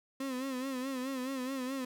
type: tone with vibrato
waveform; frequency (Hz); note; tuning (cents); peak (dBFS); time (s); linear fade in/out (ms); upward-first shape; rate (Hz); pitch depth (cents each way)
35% pulse; 261.6; C4; 0; -33; 0.2-1.85; 5; sine; 4.7; 78
effects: none